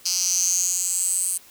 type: tone with high-pass filter sweep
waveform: 10% pulse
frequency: 181 Hz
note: F#3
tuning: 38 cents flat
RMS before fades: -23 dBFS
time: 0.05-1.38 s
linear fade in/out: 10 ms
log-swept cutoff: 5300 to 9000 Hz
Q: 8.2
effects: white hiss -50 dBFS RMS until 1.5 s